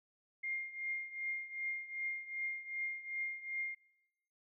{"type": "tone with tremolo", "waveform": "sine", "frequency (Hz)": 2119, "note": "C7", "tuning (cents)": 21, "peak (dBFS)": -34, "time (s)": [0.43, 3.75], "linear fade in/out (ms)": 10, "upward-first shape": "triangle", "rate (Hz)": 2.6, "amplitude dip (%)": 85, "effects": ["noise-tail reverb RT60 0.9 s tail -22 dB re dry"]}